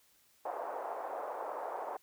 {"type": "band-pass noise", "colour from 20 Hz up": "white", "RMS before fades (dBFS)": -40, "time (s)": [0.45, 1.97], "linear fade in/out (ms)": 5, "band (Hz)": [510, 910], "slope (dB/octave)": 24, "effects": ["white hiss -68 dBFS RMS until 2.02 s"]}